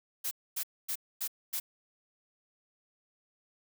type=noise bursts; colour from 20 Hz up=blue; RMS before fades=-34 dBFS; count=5; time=0.24-1.6 s; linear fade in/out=10 ms; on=72 ms; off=250 ms; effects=none